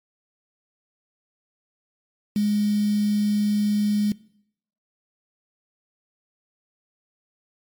sine tone with quantisation, 207.9 Hz, G#3, 2 cents sharp, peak -18 dBFS, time 2.36-4.12 s, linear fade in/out 2 ms, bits 6, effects noise-tail reverb RT60 0.7 s tail -21 dB re dry + MP3 96 kbps

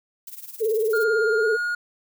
violet noise with tremolo, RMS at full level -36 dBFS, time 0.27-1.04 s, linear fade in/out 2 ms, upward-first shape sine, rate 19 Hz, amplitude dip 75%
sine tone with vibrato, 440 Hz, A4, in tune, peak -19 dBFS, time 0.6-1.57 s, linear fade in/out 20 ms, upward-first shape sine, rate 18 Hz, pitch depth 78 cents each way
triangle tone with pitch glide, 1415 to 1434.8 Hz, F6 to F6, +22 to +46 cents, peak -21 dBFS, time 0.93-1.75 s, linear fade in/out 5 ms, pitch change +24 cents, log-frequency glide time 1.4-1.46 s
effects none

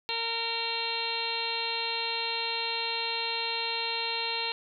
harmonic tone, 460 Hz, A#4, 23 cents flat, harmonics 1 / 2 / 3 / 4 / 5 / 6 / 7 / 8 / 9, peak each -40 / -36 / -45 / -44 / -39 / -35 / -40 / -38 / -34 dBFS, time 0.09-4.52 s, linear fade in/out 0 ms, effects none

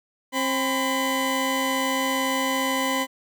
20% pulse tone pair together, 265.9 / 1006 Hz, C4 / B5, +28 / +32 cents, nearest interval octave + major seventh, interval 2304 cents, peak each -20 dBFS, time 0.32-3.07 s, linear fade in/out 50 ms, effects none

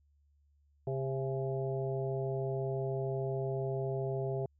harmonic tone with a mistuned harmonic, 133.7 Hz, C3, 38 cents sharp, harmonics 1 / 3 / 4 / 5 / 6, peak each -35 / -36 / -44 / -40 / -51 dBFS, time 0.87-4.46 s, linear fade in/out 2 ms, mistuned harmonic 6, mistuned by +77 cents, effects added 72 Hz sine -66 dBFS peak until 4.59 s

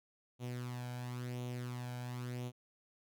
sawtooth tone with flanger, 123.47 Hz, B2, in tune, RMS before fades -42 dBFS, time 0.39-2.52 s, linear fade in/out 50 ms, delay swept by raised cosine 0.3 to 1.3 ms, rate 0.96 Hz, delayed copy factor +0.6, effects none

